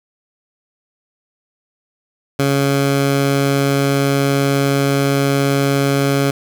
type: tone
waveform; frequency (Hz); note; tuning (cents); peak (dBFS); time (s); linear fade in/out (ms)
15% pulse; 139.1; C#3; +6; -7; 2.39-6.31; 5
effects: none